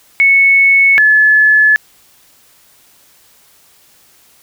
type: tone pair in turn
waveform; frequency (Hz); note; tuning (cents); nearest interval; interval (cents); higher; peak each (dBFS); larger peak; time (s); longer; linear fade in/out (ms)
sine; 2207 / 1720.9; C#7 / A6; -8 / -39; major third; 431; first; -5; neither; 0.2-0.98 / 0.98-1.76; neither; 0
effects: white hiss -48 dBFS RMS until 4.42 s